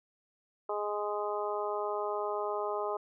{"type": "harmonic tone", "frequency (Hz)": 207.7, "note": "G#3", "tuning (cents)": 0, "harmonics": [2, 3, 4, 5, 6], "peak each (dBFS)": [-35, -37, -38, -39, -40], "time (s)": [0.69, 2.97], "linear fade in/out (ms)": 5, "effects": []}